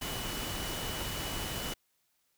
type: tone in noise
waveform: sine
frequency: 2960 Hz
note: F#7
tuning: in tune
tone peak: -43 dBFS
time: 0.01-1.74 s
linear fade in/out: 10 ms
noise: pink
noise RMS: -37 dBFS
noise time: 0.01-1.74 s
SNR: -9 dB
effects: white hiss -75 dBFS RMS until 2.37 s